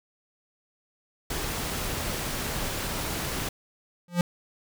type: noise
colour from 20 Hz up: pink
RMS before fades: -31 dBFS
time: 1.3-3.49 s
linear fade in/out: 5 ms
type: tone with exponential growth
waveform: square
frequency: 175 Hz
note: F3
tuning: 4 cents sharp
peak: -17 dBFS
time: 4.08-4.21 s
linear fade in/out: 2 ms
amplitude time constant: 28 ms
effects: none